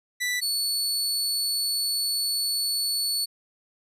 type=tone pair in turn; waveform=sawtooth; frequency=1975.5 / 4435 Hz; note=B6 / C#8; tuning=0 / 0 cents; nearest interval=octave + major second; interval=1400 cents; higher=second; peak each=-21 dBFS; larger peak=neither; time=0.2-0.41 / 0.41-3.26 s; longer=second; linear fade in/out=20 ms; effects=resampled to 32000 Hz